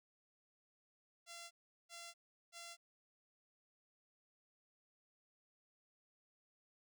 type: tone bursts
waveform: 5% pulse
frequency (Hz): 684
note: F5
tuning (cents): -36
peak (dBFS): -39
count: 3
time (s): 1.26-2.77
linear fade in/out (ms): 50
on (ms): 250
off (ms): 380
effects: none